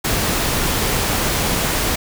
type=noise; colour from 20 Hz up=pink; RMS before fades=-19 dBFS; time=0.04-1.96 s; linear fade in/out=10 ms; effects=none